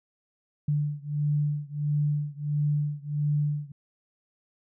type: beating tone pair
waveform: sine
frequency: 146.83 / 148.33 Hz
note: D3 / D3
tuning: 0 / +18 cents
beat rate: 1.5 Hz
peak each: -27 / -28 dBFS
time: 0.68-3.72 s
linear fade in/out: 5 ms
effects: none